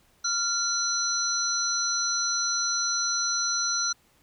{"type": "tone cluster", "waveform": "sine", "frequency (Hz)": [1390, 4090, 5910], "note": ["F6", "C8", "F#8"], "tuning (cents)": [-9, -40, -3], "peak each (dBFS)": [-30, -29, -27], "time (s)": [0.24, 3.93], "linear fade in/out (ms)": 10, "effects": ["pink hiss -63 dBFS RMS until 4.22 s"]}